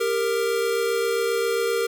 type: tone pair together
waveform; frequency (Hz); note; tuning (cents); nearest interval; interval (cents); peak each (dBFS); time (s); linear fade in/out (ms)
square; 397.8 / 465.3; G4 / A#4; +25 / -3; minor third; 272; -27 / -23; 0-1.87; 10
effects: none